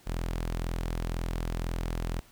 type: tone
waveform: sawtooth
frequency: 42 Hz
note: E1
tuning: 33 cents sharp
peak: -26 dBFS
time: 0.06-2.21 s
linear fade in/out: 20 ms
effects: pink hiss -58 dBFS RMS until 2.31 s